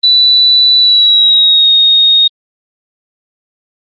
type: tone with pitch glide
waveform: sine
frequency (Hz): 3969 to 3725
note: B7 to A#7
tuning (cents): +8 to -2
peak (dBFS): -4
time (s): 0.03-2.28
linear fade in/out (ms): 10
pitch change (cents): -110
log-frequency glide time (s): 0.79-1.7
effects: Opus 32 kbps